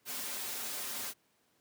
white noise with comb filter, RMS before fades -39 dBFS, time 0.05-1.14 s, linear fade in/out 50 ms, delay 6.1 ms, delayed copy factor -0.9, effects pink hiss -72 dBFS RMS until 1.6 s + high-pass 150 Hz 12 dB/octave

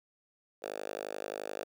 5% pulse tone with high-pass filter, 51.5 Hz, G#1, 14 cents flat, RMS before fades -40 dBFS, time 0.62-1.64 s, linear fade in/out 10 ms, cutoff 510 Hz, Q 2.4, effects none

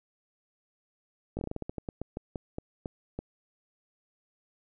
slowing click train, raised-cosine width 2 ms, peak -21 dBFS, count 17, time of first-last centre 1.37-3.19 s, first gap 19 ms, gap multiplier 1.21, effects none

